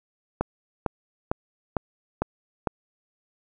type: click train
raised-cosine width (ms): 1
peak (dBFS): -9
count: 6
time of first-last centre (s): 0.41-2.672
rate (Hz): 2.21
effects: none